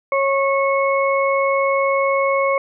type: harmonic tone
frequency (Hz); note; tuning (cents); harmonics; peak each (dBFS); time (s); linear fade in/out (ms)
548; C#5; -20; 1 / 2 / 4; -17 / -20 / -23; 0.12-2.58; 2
effects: none